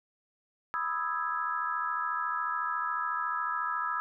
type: chord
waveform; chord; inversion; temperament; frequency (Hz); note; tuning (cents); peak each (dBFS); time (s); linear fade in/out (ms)
sine; E major seventh; second; equal; 987.8 / 1244.5 / 1318.5 / 1661.2; B5 / D#6 / E6 / G#6; 0 / 0 / 0 / 0; -36 / -35 / -33 / -36; 0.74-4; 0
effects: none